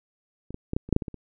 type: clicks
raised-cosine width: 3 ms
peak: -25 / -21 / -15 / -11 / -26 / -6 / -6 / -18 / -21 / -26 dBFS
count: 10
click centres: 0.506 / 0.544 / 0.734 / 0.765 / 0.89 / 0.927 / 0.964 / 1.022 / 1.082 / 1.143 s
effects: none